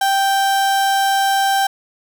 35% pulse tone, 784 Hz, G5, in tune, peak -12 dBFS, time 0.01-1.67 s, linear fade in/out 5 ms, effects none

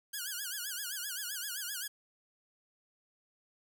5% pulse tone with vibrato, 1548 Hz, G6, 22 cents flat, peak -26 dBFS, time 0.13-1.88 s, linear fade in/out 10 ms, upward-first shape sine, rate 7.7 Hz, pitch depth 160 cents each way, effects none

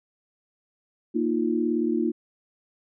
sine chord, Bb suspended fourth, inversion none, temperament equal, 233.1 / 311.1 / 349.2 Hz, Bb3 / Eb4 / F4, 0 / 0 / 0 cents, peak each -26 dBFS, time 1.14-2.12 s, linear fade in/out 20 ms, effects none

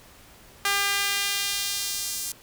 sawtooth tone with high-pass filter sweep, 400.4 Hz, G4, 37 cents sharp, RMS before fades -27 dBFS, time 0.65-2.32 s, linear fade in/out 2 ms, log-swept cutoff 1400 to 7100 Hz, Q 0.96, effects pink hiss -51 dBFS RMS until 2.42 s

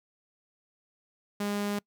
sawtooth tone, 204.4 Hz, G#3, 27 cents flat, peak -25 dBFS, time 1.4-1.79 s, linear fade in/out 5 ms, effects noise-tail reverb RT60 0.1 s tail -25 dB re dry

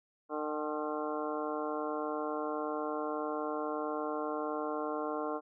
harmonic tone with a mistuned harmonic, 151.8 Hz, D#3, 42 cents flat, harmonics 2 / 3 / 4 / 5 / 6 / 7 / 8 / 9, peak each -39 / -38 / -40 / -42 / -47 / -41 / -48 / -45 dBFS, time 0.29-5.41 s, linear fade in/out 50 ms, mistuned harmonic 6, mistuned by -98 cents, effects none

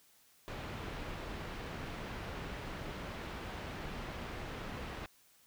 pink low-pass noise, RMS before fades -43 dBFS, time 0.48-5.06 s, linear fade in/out 0 ms, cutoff 2900 Hz, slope 12 dB/octave, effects white hiss -66 dBFS RMS until 5.46 s

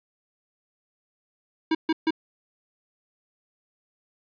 square tone bursts, 320.2 Hz, D#4, 50 cents sharp, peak -20 dBFS, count 3, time 1.71-2.107 s, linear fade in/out 5 ms, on 39 ms, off 140 ms, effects resampled to 11025 Hz + 9-bit

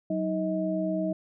sine tone cluster, 186.5 / 314.9 / 634 Hz, F#3 / D#4 / D#5, +14 / +21 / +32 cents, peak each -30 dBFS, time 0.1-1.13 s, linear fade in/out 5 ms, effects none

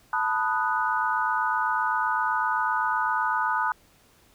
sine chord, B dominant seventh, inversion third, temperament equal, 880 / 987.8 / 1244.5 / 1480 Hz, A5 / B5 / D#6 / F#6, 0 / 0 / 0 / 0 cents, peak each -28 dBFS, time 0.13-3.72 s, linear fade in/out 2 ms, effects pink hiss -59 dBFS RMS until 4.34 s

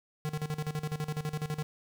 square tone with tremolo, 152.3 Hz, D#3, 37 cents flat, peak -31 dBFS, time 0.25-1.63 s, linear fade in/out 0 ms, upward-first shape square, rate 12 Hz, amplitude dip 80%, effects none

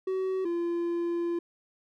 triangle tone pair in turn, 377.5 / 342.7 Hz, F#4 / F4, +35 / -33 cents, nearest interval major second, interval 168 cents, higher first, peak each -25 dBFS, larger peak neither, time 0.07-0.45 / 0.45-1.39 s, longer second, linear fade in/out 5 ms, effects none

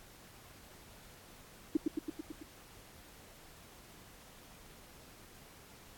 sine tone with echo, 310 Hz, D#4, 6 cents flat, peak -24 dBFS, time 1.75-1.77 s, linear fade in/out 5 ms, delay 110 ms, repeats 6, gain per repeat -3 dB, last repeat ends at 2.43 s, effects pink hiss -57 dBFS RMS until 5.97 s + AAC 64 kbps

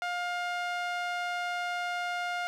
sawtooth tone with band-pass filter, 708 Hz, F5, 23 cents sharp, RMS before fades -33 dBFS, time 0.02-2.47 s, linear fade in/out 0 ms, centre 1500 Hz, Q 0.82, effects none

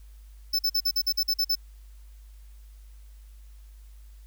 square tone bursts, 5270 Hz, E8, 1 cent flat, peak -22 dBFS, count 10, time 0.53-1.554 s, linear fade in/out 10 ms, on 61 ms, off 46 ms, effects added 51 Hz sine -45 dBFS peak until 4.26 s + white hiss -64 dBFS RMS until 4.26 s

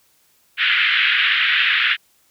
pink band-pass noise, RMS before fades -17 dBFS, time 0.57-1.97 s, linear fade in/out 50 ms, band 1500 to 3400 Hz, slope 48 dB/octave, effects white hiss -59 dBFS RMS until 2.3 s

